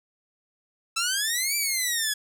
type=exponential two-way sweep; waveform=10% pulse; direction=up then down; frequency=1314 to 2352 to 1672 Hz; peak=-15 dBFS; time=0.96-2.14 s; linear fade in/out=10 ms; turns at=1.56 s; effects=none